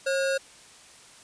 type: tone pair together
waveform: square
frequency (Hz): 541 / 1439.7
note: C#5 / F#6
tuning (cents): -42 / -48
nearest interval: octave + perfect fourth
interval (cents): 1694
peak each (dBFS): -25 / -32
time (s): 0.06-0.38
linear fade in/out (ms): 10
effects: white hiss -51 dBFS RMS until 1.23 s + resampled to 22050 Hz